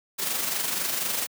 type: noise with amplitude modulation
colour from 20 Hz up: white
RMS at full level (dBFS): -26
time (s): 0.18-1.27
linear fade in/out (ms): 20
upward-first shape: sine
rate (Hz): 24.1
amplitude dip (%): 45
effects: high-pass 150 Hz 12 dB/octave